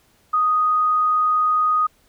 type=tone; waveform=sine; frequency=1244.5 Hz; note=D#6; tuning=in tune; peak=-15 dBFS; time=0.33-1.87 s; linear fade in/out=10 ms; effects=pink hiss -59 dBFS RMS until 2.08 s